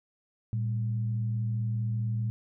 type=tone pair together; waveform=sine; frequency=114.1 / 198.75 Hz; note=A#2 / G3; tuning=-37 / +24 cents; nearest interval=minor seventh; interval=961 cents; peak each=-27 / -39 dBFS; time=0.53-2.3 s; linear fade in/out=0 ms; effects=none